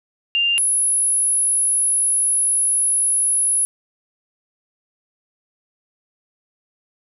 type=tone pair in turn; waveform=sine; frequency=2794 / 10549 Hz; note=F7 / E9; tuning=0 / 0 cents; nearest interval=octave + major seventh; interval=2300 cents; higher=second; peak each=-15 dBFS; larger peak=neither; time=0.35-0.58 / 0.58-3.65 s; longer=second; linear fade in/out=0 ms; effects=none